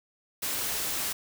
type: noise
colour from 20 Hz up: white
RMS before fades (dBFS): -31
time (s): 0.42-1.13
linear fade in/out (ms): 10
effects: none